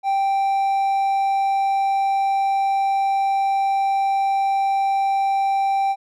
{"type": "tone", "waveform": "triangle", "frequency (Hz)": 784, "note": "G5", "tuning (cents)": 0, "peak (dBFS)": -15, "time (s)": [0.03, 5.96], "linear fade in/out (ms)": 50, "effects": []}